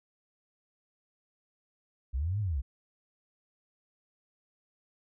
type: linear two-way sweep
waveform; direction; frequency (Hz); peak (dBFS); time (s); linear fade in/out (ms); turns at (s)
sine; up then down; 57.5 to 109.1 to 57.5; -28; 2.13-2.62; 20; 2.4
effects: none